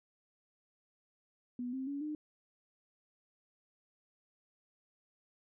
sine tone with pitch steps, 245.9 / 263.5 / 282.5 / 302.7 Hz, B3 / C4 / C#4 / D#4, -7 / +12 / +33 / -48 cents, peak -36 dBFS, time 1.59-2.15 s, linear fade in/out 2 ms, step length 140 ms, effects none

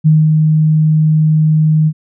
sine tone with ADSR envelope, 155.56 Hz, D#3, in tune, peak -4 dBFS, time 0.04-1.93 s, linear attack 25 ms, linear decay 210 ms, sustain -3 dB, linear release 59 ms, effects none

